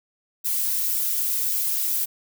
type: noise with flanger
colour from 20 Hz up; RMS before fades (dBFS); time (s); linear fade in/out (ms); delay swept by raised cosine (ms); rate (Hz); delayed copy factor
violet; -24; 0.44-2.06; 20; 1.9 to 2.72; 3.3; +0.95
effects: none